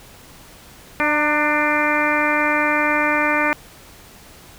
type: harmonic tone with a mistuned harmonic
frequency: 298 Hz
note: D4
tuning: 25 cents sharp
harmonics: 1 / 2 / 3 / 4 / 5 / 6 / 7 / 8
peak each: -24 / -24 / -24 / -24 / -24 / -24 / -24 / -24 dBFS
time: 1-3.53 s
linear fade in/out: 0 ms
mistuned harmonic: 3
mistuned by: +36 cents
effects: pink hiss -44 dBFS RMS until 4.58 s